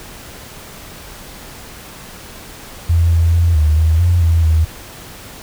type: tone with pitch steps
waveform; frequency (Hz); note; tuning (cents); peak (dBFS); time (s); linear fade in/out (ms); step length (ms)
sine; 84.1 / 83.3 / 84.7 / 76.6 / 80 / 87.5 / 82.8 / 79.8; E2 / E2 / E2 / D#2 / D#2 / F2 / E2 / D#2; +35 / +19 / +48 / -27 / +49 / +4 / +8 / +44; -9; 2.89-4.65; 10; 220
effects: pink hiss -35 dBFS RMS until 5.42 s